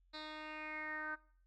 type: tone with low-pass filter sweep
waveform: 10% pulse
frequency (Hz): 308.1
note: D#4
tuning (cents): -17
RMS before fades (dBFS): -45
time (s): 0.13-1.16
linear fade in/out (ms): 20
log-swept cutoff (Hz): 4000 to 1500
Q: 7.3
effects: noise-tail reverb RT60 0.5 s tail -19 dB re dry + added 44 Hz sine -68 dBFS peak until 1.46 s